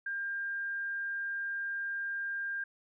sine tone, 1600 Hz, G6, 35 cents sharp, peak -33 dBFS, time 0.06-2.64 s, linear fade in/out 5 ms, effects none

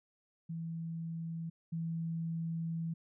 sine tone pair in turn, 164.81 / 164.81 Hz, E3 / E3, 0 / 0 cents, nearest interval unison, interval 0 cents, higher neither, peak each -37 / -34 dBFS, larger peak second, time 0.49-1.5 / 1.72-2.94 s, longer second, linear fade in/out 10 ms, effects none

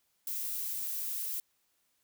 violet noise, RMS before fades -36 dBFS, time 0.27-1.4 s, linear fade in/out 2 ms, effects white hiss -75 dBFS RMS until 2.03 s

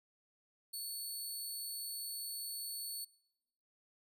15% pulse tone, 4435 Hz, C#8, in tune, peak -34 dBFS, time 0.73-3.05 s, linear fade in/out 10 ms, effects noise-tail reverb RT60 0.9 s tail -23 dB re dry

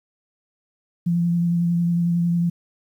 sine tone with vibrato, 171.6 Hz, F3, 30 cents flat, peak -17 dBFS, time 1.06-2.5 s, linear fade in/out 10 ms, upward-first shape sine, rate 11 Hz, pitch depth 17 cents each way, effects 9-bit

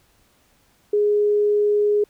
sine tone, 415.3 Hz, G#4, in tune, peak -15 dBFS, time 0.93-2.04 s, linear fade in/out 5 ms, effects pink hiss -60 dBFS RMS until 2.09 s

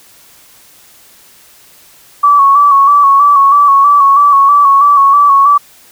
sine tone with vibrato, 1130 Hz, C#6, 33 cents sharp, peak -3 dBFS, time 2.23-5.58 s, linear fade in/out 10 ms, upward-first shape square, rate 3.1 Hz, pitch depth 38 cents each way, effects white hiss -42 dBFS RMS until 5.91 s

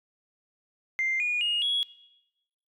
sine tone with pitch steps, 2093 / 2446 / 2859 / 3342 Hz, C7 / D#7 / F7 / G#7, 0 / -30 / +40 / +10 cents, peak -23 dBFS, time 0.99-1.83 s, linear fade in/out 0 ms, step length 210 ms, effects noise-tail reverb RT60 0.9 s tail -20 dB re dry + tanh soft clip ceiling -20 dBFS

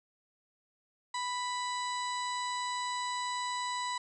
harmonic tone, 989 Hz, B5, 2 cents sharp, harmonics 1 / 2 / 3 / 4 / 5 / 6 / 7 / 8, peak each -34 / -41 / -50 / -41 / -50 / -56 / -52 / -46 dBFS, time 1.14-3.98 s, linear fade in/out 5 ms, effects none

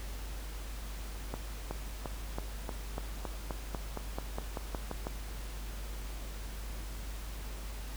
accelerating click train, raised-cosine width 1 ms, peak -22 dBFS, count 16, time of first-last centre 1.34-5.069 s, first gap 370 ms, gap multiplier 0.94, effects added 50 Hz sine -39 dBFS peak until 7.96 s + pink hiss -48 dBFS RMS until 7.96 s

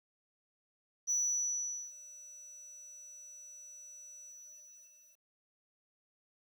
sine tone with ADSR envelope, 5920 Hz, F#8, in tune, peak -26 dBFS, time 1.07-5.29 s, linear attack 36 ms, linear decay 810 ms, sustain -23 dB, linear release 1000 ms, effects tanh soft clip ceiling -28 dBFS + 11-bit

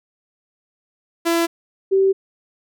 sawtooth / sine tone pair in turn, 336 / 386.5 Hz, E4 / G4, +33 / -24 cents, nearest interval major second, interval 243 cents, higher second, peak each -12 dBFS, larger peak neither, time 1.25-1.47 / 1.91-2.13 s, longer neither, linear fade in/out 20 ms, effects none

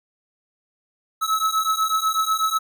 square beating tone pair, 1293 / 1301.1 Hz, E6 / E6, -34 / -23 cents, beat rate 8.1 Hz, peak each -23 dBFS, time 1.21-2.59 s, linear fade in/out 20 ms, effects none

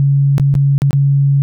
sine tone with dropouts, 139.6 Hz, C#3, 13 cents sharp, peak -8 dBFS, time 0-1.42 s, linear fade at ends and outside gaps 0 ms, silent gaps 0.381-0.398 / 0.541-0.552 / 0.78-0.819 / 0.908-0.93 s, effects none

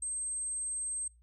sine tone, 8320 Hz, C9, 11 cents flat, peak -33 dBFS, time 0.02-1.08 s, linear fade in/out 5 ms, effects noise-tail reverb RT60 0.2 s tail -26 dB re dry + added 60 Hz sine -59 dBFS peak until 1.22 s

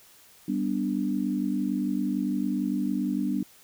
sine chord, G major, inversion none, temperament equal, 196 / 246.9 / 293.7 Hz, G3 / B3 / D4, 0 / 0 / 0 cents, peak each -29 dBFS, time 0.48-3.43 s, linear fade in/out 5 ms, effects white hiss -55 dBFS RMS until 3.63 s

